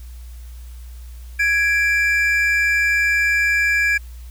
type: tone pair together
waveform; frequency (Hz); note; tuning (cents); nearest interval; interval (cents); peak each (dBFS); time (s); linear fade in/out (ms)
triangle; 1661 / 2349; G#6 / D7; 0 / 0; tritone; 600; -16; 1.39-3.98; 10
effects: added 60 Hz sine -33 dBFS peak until 4.3 s + white hiss -51 dBFS RMS until 4.3 s